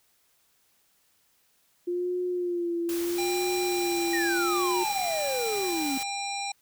sine tone with vibrato, 350 Hz, F4, 4 cents sharp, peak -26 dBFS, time 1.87-4.84 s, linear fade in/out 10 ms, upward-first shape sine, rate 0.76 Hz, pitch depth 51 cents each way
white noise, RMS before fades -38 dBFS, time 2.89-6.03 s, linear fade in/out 0 ms
harmonic tone, 799 Hz, G5, 33 cents sharp, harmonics 1 / 3 / 5 / 7 / 9 / 10, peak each -33 / -36 / -37 / -40 / -45 / -41 dBFS, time 3.18-6.52 s, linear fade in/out 5 ms
triangle exponential sweep, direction down, 1900 to 261.6 Hz, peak -26 dBFS, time 4.13-5.98 s, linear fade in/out 5 ms
effects white hiss -67 dBFS RMS until 6.61 s

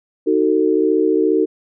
sine chord, D# diminished, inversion none, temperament just, 311.1 / 373.4 / 448 Hz, D#4 / F#4 / A4, 0 / +16 / +31 cents, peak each -17 dBFS, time 0.26-1.46 s, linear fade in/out 20 ms, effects none

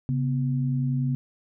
sine tone pair together, 136.03 / 246.9 Hz, C#3 / B3, -32 / 0 cents, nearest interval minor seventh, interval 1032 cents, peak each -23 / -29 dBFS, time 0.09-1.15 s, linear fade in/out 0 ms, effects none

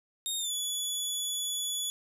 20% pulse tone with pitch glide, 3706 to 3418 Hz, A#7 to G#7, -11 to +49 cents, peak -25 dBFS, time 0.26-1.9 s, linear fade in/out 0 ms, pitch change -140 cents, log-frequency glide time 0.38-0.53 s, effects none

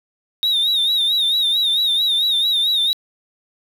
sine tone with vibrato, 3729 Hz, A#7, in tune, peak -12 dBFS, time 0.43-2.93 s, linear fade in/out 0 ms, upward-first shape sine, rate 4.5 Hz, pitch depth 86 cents each way, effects tanh soft clip ceiling -14 dBFS + 7-bit

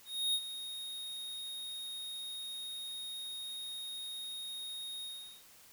square tone with ADSR envelope, 3729 Hz, A#7, in tune, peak -29 dBFS, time 0.05-5.44 s, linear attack 290 ms, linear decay 59 ms, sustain -12 dB, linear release 400 ms, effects white hiss -59 dBFS RMS until 5.72 s

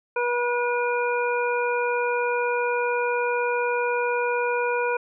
harmonic tone, 484.2 Hz, B4, 34 cents flat, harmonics 1 / 2 / 3 / 5, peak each -24 / -27 / -29 / -31 dBFS, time 0.16-4.97 s, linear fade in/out 5 ms, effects none

